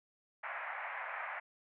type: band-pass noise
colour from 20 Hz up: white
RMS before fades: -42 dBFS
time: 0.43-1.4 s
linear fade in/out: 10 ms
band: 620 to 2200 Hz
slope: 48 dB/octave
effects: none